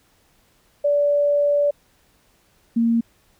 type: tone pair in turn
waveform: sine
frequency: 579 / 231.2 Hz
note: D5 / A#3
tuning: -25 / -14 cents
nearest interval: octave + major third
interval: 1589 cents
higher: first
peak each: -15 dBFS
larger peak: neither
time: 0.84-1.71 / 2.76-3.01 s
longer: first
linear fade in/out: 10 ms
effects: pink hiss -60 dBFS RMS until 3.39 s